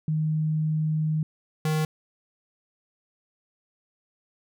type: tone pair in turn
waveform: sine / square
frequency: 155.56 / 155.56 Hz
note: D#3 / D#3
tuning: 0 / 0 cents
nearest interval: unison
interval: 0 cents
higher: neither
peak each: -22 / -23 dBFS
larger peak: first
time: 0.08-1.23 / 1.65-1.85 s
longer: first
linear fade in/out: 2 ms
effects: none